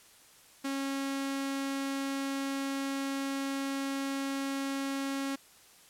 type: tone with notch filter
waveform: sawtooth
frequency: 273.8 Hz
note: C#4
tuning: 21 cents flat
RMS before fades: -34 dBFS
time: 0.64-5.36 s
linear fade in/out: 10 ms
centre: 660 Hz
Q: 1.9
effects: white hiss -58 dBFS RMS until 5.89 s + low-pass 12000 Hz 12 dB/octave